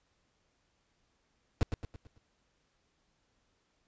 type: noise with echo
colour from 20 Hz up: brown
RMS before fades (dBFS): -25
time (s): 1.61-1.63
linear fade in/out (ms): 0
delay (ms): 110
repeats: 5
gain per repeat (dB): -7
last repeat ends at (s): 2.18
effects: pink hiss -75 dBFS RMS until 3.87 s + resampled to 16000 Hz